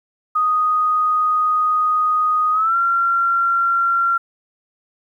sine tone with pitch glide, 1244 to 1372.4 Hz, D#6 to F6, -1 to -31 cents, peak -14 dBFS, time 0.35-4.18 s, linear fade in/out 10 ms, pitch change +170 cents, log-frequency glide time 2.52-2.76 s, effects 9-bit

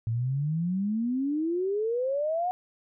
sine exponential sweep, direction up, 110 to 741 Hz, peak -25 dBFS, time 0.07-2.51 s, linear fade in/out 0 ms, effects none

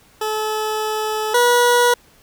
20% pulse tone pair in turn, 431.6 / 484.5 Hz, A4 / B4, -33 / -33 cents, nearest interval major second, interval 200 cents, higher second, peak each -15 / -7 dBFS, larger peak second, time 0.21-1.34 / 1.34-1.94 s, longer first, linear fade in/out 5 ms, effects pink hiss -52 dBFS RMS until 2.22 s

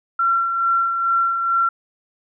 sine tone with tremolo, 1362 Hz, F6, 44 cents flat, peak -14 dBFS, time 0.19-1.69 s, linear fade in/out 5 ms, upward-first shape sine, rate 2.3 Hz, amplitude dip 45%, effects none

